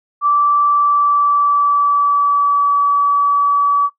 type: tone with pitch glide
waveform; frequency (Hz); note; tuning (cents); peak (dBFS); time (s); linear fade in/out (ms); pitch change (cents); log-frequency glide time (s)
sine; 1164 to 1144.7; D6 to D6; -16 to -45; -10; 0.21-3.9; 50; -29; 0.65-2.76
effects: noise-tail reverb RT60 0.1 s tail -20 dB re dry